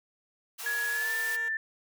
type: high-pass noise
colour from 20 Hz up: white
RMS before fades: -39 dBFS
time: 0.58-1.37 s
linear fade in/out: 20 ms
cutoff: 650 Hz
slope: 96 dB/octave
type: tone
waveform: 10% pulse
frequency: 466.2 Hz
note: A#4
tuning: in tune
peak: -35 dBFS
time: 0.63-1.49 s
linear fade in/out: 10 ms
type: tone with pitch glide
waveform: sine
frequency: 1680 to 1772.7 Hz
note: G#6 to A6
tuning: +19 to +12 cents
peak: -28 dBFS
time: 0.66-1.57 s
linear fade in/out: 2 ms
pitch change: +93 cents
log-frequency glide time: 0.92-1.11 s
effects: none